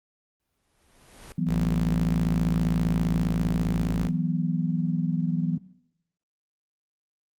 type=noise with exponential growth; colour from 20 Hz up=pink; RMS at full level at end=-42 dBFS; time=0.4-1.32 s; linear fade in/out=0 ms; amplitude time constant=200 ms
type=chord; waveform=sine; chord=E suspended second; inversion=none; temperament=equal; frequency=164.81 / 185 / 246.9 Hz; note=E3 / F#3 / B3; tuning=0 / 0 / 0 cents; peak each=-26 / -27 / -30 dBFS; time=1.38-5.58 s; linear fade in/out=5 ms
type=tone; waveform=sawtooth; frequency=55 Hz; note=A1; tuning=in tune; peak=-24 dBFS; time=1.46-4.11 s; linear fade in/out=50 ms
effects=noise-tail reverb RT60 0.7 s tail -18 dB re dry + Opus 24 kbps